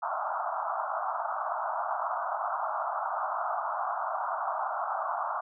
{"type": "band-pass noise", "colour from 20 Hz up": "pink", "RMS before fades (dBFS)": -32, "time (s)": [0.02, 5.41], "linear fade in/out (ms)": 10, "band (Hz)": [640, 1400], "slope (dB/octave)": 96, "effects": []}